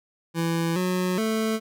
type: tone with pitch steps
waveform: 25% pulse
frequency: 166.5 / 182.6 / 220.4 Hz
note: E3 / F#3 / A3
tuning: +18 / -23 / +3 cents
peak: -19 dBFS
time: 0.34-1.6 s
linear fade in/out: 50 ms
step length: 420 ms
effects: none